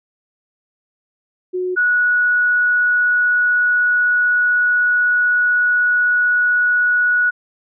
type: tone pair in turn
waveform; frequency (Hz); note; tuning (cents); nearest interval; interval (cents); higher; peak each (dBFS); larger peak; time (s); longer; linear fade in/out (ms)
sine; 365.5 / 1464.5; F#4 / F#6; -21 / -18; 2 octaves; 2403; second; -18 / -12; second; 1.53-1.76 / 1.76-7.31; second; 20
effects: none